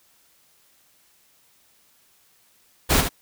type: noise with echo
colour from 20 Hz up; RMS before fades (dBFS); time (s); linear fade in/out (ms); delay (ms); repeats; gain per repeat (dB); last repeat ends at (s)
pink; -18; 2.89-3.02; 20; 72; 1; -7; 3.092
effects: white hiss -60 dBFS RMS until 3.21 s